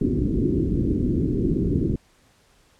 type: low-pass noise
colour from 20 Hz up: white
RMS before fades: -22 dBFS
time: 0.01-1.96 s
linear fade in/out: 5 ms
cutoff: 370 Hz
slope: 48 dB/octave
effects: pink hiss -59 dBFS RMS until 2.79 s + low-pass 10000 Hz 12 dB/octave